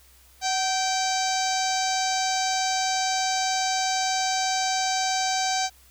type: harmonic tone with a mistuned harmonic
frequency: 778 Hz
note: G5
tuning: 13 cents flat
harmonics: 1 / 2 / 3 / 4 / 5 / 6 / 7 / 8 / 9 / 10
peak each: -25 / -33 / -35 / -38 / -34 / -32 / -36 / -31 / -38 / -41 dBFS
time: 0.41-5.7 s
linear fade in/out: 50 ms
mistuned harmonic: 1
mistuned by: -57 cents
effects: added 63 Hz sine -56 dBFS peak until 5.9 s + white hiss -56 dBFS RMS until 5.9 s